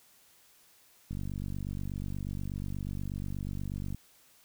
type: click train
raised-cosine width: 5 ms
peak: -25 dBFS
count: 138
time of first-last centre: 1.11-3.946 s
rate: 48.3 Hz
effects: white hiss -62 dBFS RMS until 4.44 s